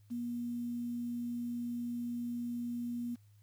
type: tone with quantisation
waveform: sine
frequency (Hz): 239.4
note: A#3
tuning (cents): +46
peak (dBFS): -35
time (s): 0.1-3.16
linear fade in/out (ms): 20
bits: 10
effects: added 103 Hz sine -59 dBFS peak until 3.42 s + white hiss -75 dBFS RMS until 3.42 s